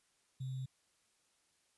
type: tone with sample-and-hold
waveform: sine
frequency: 130.81 Hz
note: C3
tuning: in tune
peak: -38 dBFS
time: 0.4-0.66 s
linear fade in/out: 10 ms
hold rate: 3675 Hz
effects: white hiss -75 dBFS RMS until 1.77 s + resampled to 24000 Hz